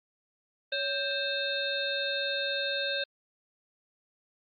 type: harmonic tone with a mistuned harmonic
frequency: 526 Hz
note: C5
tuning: 9 cents sharp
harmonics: 1 / 3 / 5 / 7 / 8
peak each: -34 / -34 / -38 / -34 / -37 dBFS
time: 0.72-3.04 s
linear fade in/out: 5 ms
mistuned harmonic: 1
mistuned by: +110 cents
effects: Opus 32 kbps